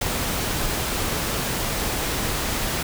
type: noise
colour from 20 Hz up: pink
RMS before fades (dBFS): -25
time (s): 0.01-2.83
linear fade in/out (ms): 5
effects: none